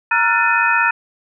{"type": "tone cluster", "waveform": "sine", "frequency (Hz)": [933, 1363, 1459, 1780, 2513], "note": ["A#5", "F6", "F#6", "A6", "D#7"], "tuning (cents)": [1, -43, -25, 20, 17], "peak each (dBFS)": -19, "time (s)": [0.11, 0.91], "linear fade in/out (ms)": 5, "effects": []}